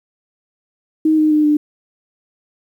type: tone with pitch steps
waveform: sine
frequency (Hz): 313.3 / 308.3 / 303.3 / 298.5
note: D#4 / D#4 / D#4 / D4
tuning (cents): +12 / -16 / -44 / +28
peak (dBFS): -10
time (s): 1.05-1.57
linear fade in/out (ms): 5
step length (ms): 130
effects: 8-bit